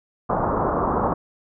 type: low-pass noise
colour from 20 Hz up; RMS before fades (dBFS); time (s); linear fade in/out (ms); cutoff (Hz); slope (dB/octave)
white; -22; 0.29-1.14; 10; 1200; 48
effects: none